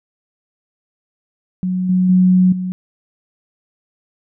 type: tone with level steps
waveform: sine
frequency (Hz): 183.7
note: F#3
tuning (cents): -12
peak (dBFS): -16 / -11 / -8 / -19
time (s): 1.63-2.72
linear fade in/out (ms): 0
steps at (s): 1.89 / 2.09 / 2.52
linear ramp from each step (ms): 5
effects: none